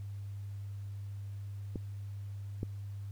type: clicks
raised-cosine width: 3 ms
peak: -23 dBFS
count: 2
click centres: 1.758 / 2.631 s
effects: added 100 Hz sine -39 dBFS peak until 3.11 s + pink hiss -65 dBFS RMS until 3.11 s